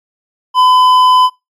sine tone with hard clipping, 1010 Hz, B5, 39 cents sharp, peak -7 dBFS, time 0.54-1.3 s, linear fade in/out 50 ms, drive 8 dB, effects noise-tail reverb RT60 0.2 s tail -21 dB re dry + MP3 64 kbps

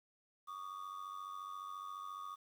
triangle ring-modulated tone, 1174.7 Hz, D6, in tune, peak -39 dBFS, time 0.47-2.36 s, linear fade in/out 20 ms, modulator 47.2 Hz, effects 11-bit

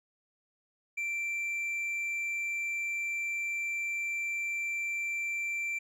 sine tone with hard clipping, 2349 Hz, D7, in tune, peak -32 dBFS, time 0.97-5.79 s, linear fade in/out 10 ms, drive 3 dB, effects none

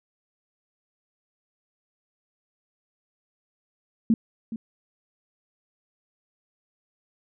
sine tone with echo, 225.8 Hz, A3, 45 cents sharp, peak -15 dBFS, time 4.1-4.14 s, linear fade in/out 2 ms, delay 420 ms, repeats 1, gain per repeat -14 dB, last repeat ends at 4.56 s, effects none

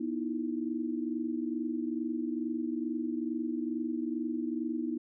sine tone cluster, 242.5 / 310.9 / 333.2 Hz, B3 / D#4 / E4, -31 / -1 / +19 cents, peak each -35 / -34 / -37 dBFS, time 0-4.98 s, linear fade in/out 10 ms, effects none

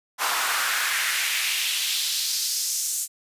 pink noise with high-pass filter sweep, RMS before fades -25 dBFS, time 0.18-3.08 s, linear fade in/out 50 ms, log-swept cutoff 980 to 7600 Hz, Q 2, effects resampled to 32000 Hz

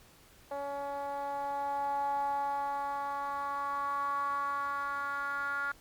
10% pulse tone with band-pass filter sweep, 281.6 Hz, C#4, 27 cents sharp, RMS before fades -34 dBFS, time 0.51-5.72 s, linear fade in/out 5 ms, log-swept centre 670 to 1400 Hz, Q 6.4, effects pink hiss -59 dBFS RMS until 5.8 s + MP3 96 kbps

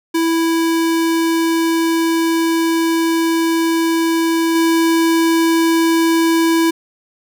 square tone with level steps, 329.6 Hz, E4, in tune, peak -14 / -12 dBFS, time 0.14-6.71 s, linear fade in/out 10 ms, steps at 4.55 s, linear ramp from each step 5 ms, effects none

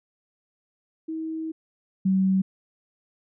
sine tone pair in turn, 320 / 190.27 Hz, D#4 / F#3, +49 / +49 cents, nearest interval major sixth, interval 900 cents, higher first, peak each -28 / -18 dBFS, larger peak second, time 1.08-1.52 / 2.05-2.42 s, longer first, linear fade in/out 10 ms, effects none

